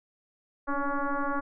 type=tone with frequency modulation; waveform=sine; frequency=560 Hz; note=C#5; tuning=18 cents sharp; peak=-26 dBFS; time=0.67-1.41 s; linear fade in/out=20 ms; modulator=283 Hz; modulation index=3.1; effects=none